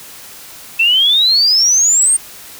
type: exponential sweep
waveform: sine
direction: up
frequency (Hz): 2637 to 8870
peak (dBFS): -8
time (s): 0.79-2.17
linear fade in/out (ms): 10
effects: white hiss -35 dBFS RMS until 2.59 s